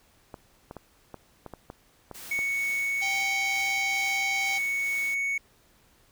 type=clicks; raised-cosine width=1 ms; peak=-25 dBFS; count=9; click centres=0.342 / 0.711 / 0.767 / 1.143 / 1.463 / 1.537 / 1.701 / 2.113 / 2.39 s
type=noise with tremolo; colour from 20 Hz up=white; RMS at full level=-42 dBFS; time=2.14-5.15 s; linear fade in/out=10 ms; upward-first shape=triangle; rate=2.2 Hz; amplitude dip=45%
type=tone; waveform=triangle; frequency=2221 Hz; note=C#7; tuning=3 cents sharp; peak=-24 dBFS; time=2.31-5.38 s; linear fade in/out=5 ms
type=harmonic tone; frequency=784 Hz; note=G5; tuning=in tune; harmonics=1 / 3 / 4 / 5 / 6 / 7 / 8 / 9; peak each=-34 / -39 / -40 / -41 / -42 / -42 / -43 / -44 dBFS; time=3.01-4.59 s; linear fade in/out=20 ms
effects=pink hiss -62 dBFS RMS until 6.11 s